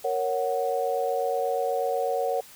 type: chord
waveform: sine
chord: F# major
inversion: first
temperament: equal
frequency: 466.2 / 554.4 / 740 Hz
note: A#4 / C#5 / F#5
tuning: 0 / 0 / 0 cents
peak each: -28 dBFS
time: 0.04-2.41 s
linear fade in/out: 10 ms
effects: white hiss -49 dBFS RMS until 2.55 s